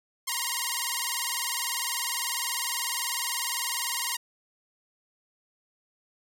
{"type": "tone with vibrato", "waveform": "5% pulse", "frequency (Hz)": 1002, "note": "B5", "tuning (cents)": 25, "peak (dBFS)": -16, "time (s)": [0.27, 4.17], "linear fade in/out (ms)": 10, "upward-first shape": "square", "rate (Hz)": 20, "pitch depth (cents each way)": 99, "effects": []}